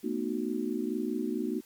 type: chord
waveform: sine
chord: B dominant seventh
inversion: third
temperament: just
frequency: 222.2 / 246.9 / 308.7 / 370.4 Hz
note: A3 / B3 / D#4 / F#4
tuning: +17 / 0 / -14 / +2 cents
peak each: -35 / -34 / -34 / -35 dBFS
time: 0.03-1.61 s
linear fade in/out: 20 ms
effects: white hiss -59 dBFS RMS until 1.65 s + MP3 96 kbps